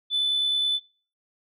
sine tone with amplitude modulation, 3500 Hz, A7, 10 cents flat, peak -18 dBFS, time 0.1-0.8 s, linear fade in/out 50 ms, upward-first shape sine, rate 69.4 Hz, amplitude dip 35%, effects noise-tail reverb RT60 0.4 s tail -21 dB re dry + tanh soft clip ceiling -18 dBFS

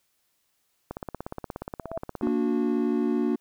click train, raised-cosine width 1 ms, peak -19 dBFS, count 24, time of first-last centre 0.91-2.271 s, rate 16.9 Hz
sine tone with exponential growth, 662 Hz, E5, 7 cents sharp, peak -27 dBFS, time 1.79-1.98 s, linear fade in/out 5 ms, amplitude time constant 41 ms
triangle chord, Bb augmented, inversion none, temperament just, 233.1 / 291.4 / 364.2 Hz, Bb3 / D4 / F#4, 0 / -13 / -27 cents, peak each -24 / -25 / -26 dBFS, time 2.22-3.36 s, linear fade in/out 10 ms
effects white hiss -72 dBFS RMS until 3.4 s

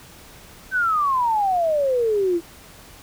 sine exponential sweep, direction down, 1561 to 329.6 Hz, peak -17 dBFS, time 0.71-2.41 s, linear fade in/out 50 ms, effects pink hiss -45 dBFS RMS until 3.02 s

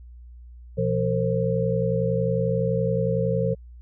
sine tone cluster, 120.9 / 171.3 / 457.7 / 529 Hz, B2 / F3 / A#4 / C5, -36 / -33 / -32 / +19 cents, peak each -26 dBFS, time 0.77-3.55 s, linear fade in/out 20 ms, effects added 60 Hz sine -41 dBFS peak until 3.81 s

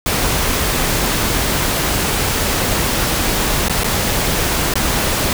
pink noise with dropouts, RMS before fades -17 dBFS, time 0.06-5.33 s, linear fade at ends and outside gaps 1 ms, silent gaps 3.684-3.696 / 3.835-3.843 / 4.738-4.755 s, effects none

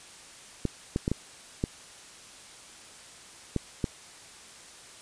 clicks, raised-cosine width 3 ms, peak -13 dBFS, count 7, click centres 0.653 / 0.961 / 1.079 / 1.116 / 1.639 / 3.563 / 3.842 s, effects white hiss -49 dBFS RMS until 5.01 s + resampled to 22050 Hz

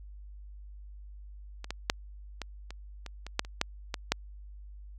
clicks, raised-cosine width 0.2 ms, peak -23 / -17 / -6 / -18 / -25 / -24 / -24 / -8 / -29 / -8 / -14 / -7 dBFS, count 12, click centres 1.644 / 1.706 / 1.899 / 2.417 / 2.706 / 3.063 / 3.266 / 3.394 / 3.449 / 3.614 / 3.942 / 4.12 s, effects added 50 Hz sine -44 dBFS peak until 4.98 s

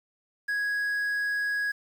triangle tone with quantisation, 1661.2 Hz, G#6, in tune, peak -24 dBFS, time 0.48-1.72 s, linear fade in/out 10 ms, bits 9, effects none

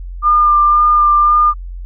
sine tone with vibrato, 1200 Hz, D6, 37 cents sharp, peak -7 dBFS, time 0.22-1.54 s, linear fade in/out 50 ms, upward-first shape sine, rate 1.9 Hz, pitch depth 16 cents each way, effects added 44 Hz sine -24 dBFS peak until 1.85 s

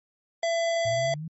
square tone, 670 Hz, E5, 28 cents sharp, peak -24 dBFS, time 0.43-1.14 s, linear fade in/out 2 ms
sine exponential sweep, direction up, 110 to 166.1 Hz, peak -32 dBFS, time 0.85-1.28 s, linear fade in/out 5 ms
effects MP3 32 kbps

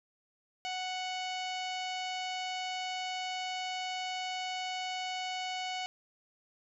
harmonic tone with a mistuned harmonic, 740 Hz, F#5, in tune, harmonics 1 / 2 / 3 / 4 / 5 / 6 / 7 / 8 / 9 / 10, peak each -37 / -49 / -42 / -41 / -50 / -47 / -52 / -55 / -54 / -56 dBFS, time 0.65-5.86 s, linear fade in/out 0 ms, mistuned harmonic 10, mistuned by -46 cents, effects none

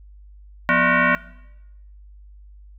sine tone with frequency modulation, 174.8 Hz, F3, 2 cents sharp, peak -14 dBFS, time 0.69-1.15 s, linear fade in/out 0 ms, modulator 420 Hz, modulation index 4.8, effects noise-tail reverb RT60 0.9 s tail -20 dB re dry + added 50 Hz sine -42 dBFS peak until 2.78 s

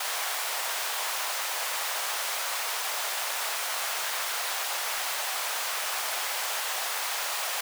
pink high-pass noise, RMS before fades -31 dBFS, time 0-7.61 s, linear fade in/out 5 ms, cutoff 680 Hz, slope 24 dB/octave, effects none

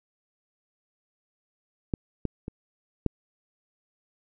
clicks, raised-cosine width 3 ms, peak -13 / -14 / -21 / -10 dBFS, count 4, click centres 1.938 / 2.253 / 2.481 / 3.063 s, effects none

